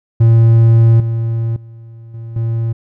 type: tone with level steps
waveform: triangle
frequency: 114.5 Hz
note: A#2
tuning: 31 cents flat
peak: -3 / -12 / -30 / -23 / -12 dBFS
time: 0.2-2.73 s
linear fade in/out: 10 ms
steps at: 1 / 1.56 / 2.14 / 2.36 s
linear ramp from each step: 2 ms
effects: none